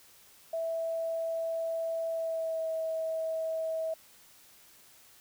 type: tone with pitch glide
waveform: sine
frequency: 657 to 645 Hz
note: E5 to E5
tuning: -6 to -38 cents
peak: -30 dBFS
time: 0.53-3.94 s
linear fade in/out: 5 ms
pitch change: -32 cents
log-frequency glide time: 2.1-2.69 s
effects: white hiss -58 dBFS RMS until 5.2 s